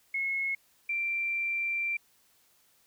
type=tone pair in turn; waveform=sine; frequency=2176 / 2357 Hz; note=C#7 / D7; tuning=-33 / +6 cents; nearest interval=minor second; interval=139 cents; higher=second; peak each=-28 dBFS; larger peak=neither; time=0.14-0.55 / 0.89-1.97 s; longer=second; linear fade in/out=5 ms; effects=white hiss -66 dBFS RMS until 2.86 s